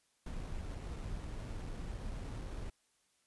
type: noise with sample-and-hold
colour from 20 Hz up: brown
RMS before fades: -42 dBFS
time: 0.26-2.7 s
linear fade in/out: 5 ms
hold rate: 4900 Hz
effects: white hiss -75 dBFS RMS until 3.26 s + resampled to 24000 Hz